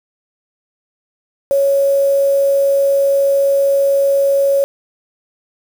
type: tone with quantisation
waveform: sine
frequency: 554.4 Hz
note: C#5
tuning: in tune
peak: -10 dBFS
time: 1.51-4.64 s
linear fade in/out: 0 ms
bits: 5
effects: none